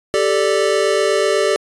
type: chord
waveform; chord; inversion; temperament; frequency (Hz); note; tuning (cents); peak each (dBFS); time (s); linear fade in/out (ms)
square; G suspended second; none; equal; 392 / 440 / 587.3; G4 / A4 / D5; 0 / 0 / 0; -19; 0.14-1.56; 0
effects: resampled to 22050 Hz